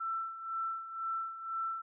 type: tone with tremolo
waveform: sine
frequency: 1336 Hz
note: E6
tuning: 23 cents sharp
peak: -32 dBFS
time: 0-1.82 s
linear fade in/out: 10 ms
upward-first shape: sine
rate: 2 Hz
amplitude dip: 70%
effects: none